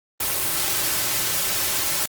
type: noise with comb filter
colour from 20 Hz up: white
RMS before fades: -23 dBFS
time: 0.2-2.06 s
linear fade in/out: 5 ms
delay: 4.2 ms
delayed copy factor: -0.5
effects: Opus 24 kbps